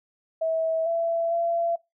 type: tone with pitch steps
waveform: sine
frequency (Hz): 648 / 669 / 678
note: E5 / E5 / E5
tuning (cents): -30 / +25 / +49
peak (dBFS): -22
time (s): 0.41-1.76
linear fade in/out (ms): 10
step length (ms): 450
effects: noise-tail reverb RT60 0.2 s tail -21 dB re dry